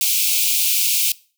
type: high-pass noise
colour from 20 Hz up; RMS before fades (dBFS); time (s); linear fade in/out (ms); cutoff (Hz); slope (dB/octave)
white; -18; 0.01-1.12; 2; 2300; 96
effects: noise-tail reverb RT60 0.4 s tail -22 dB re dry